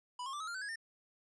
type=tone with pitch steps; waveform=square; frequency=987.8 / 1077.2 / 1174.7 / 1281 / 1397 / 1523.4 / 1661.3 / 1811.6 Hz; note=B5 / C#6 / D6 / E6 / F6 / G6 / G#6 / A#6; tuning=0 / -50 / 0 / -50 / 0 / -50 / 0 / -50 cents; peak=-40 dBFS; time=0.19-0.758 s; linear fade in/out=5 ms; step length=71 ms; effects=resampled to 22050 Hz + 13-bit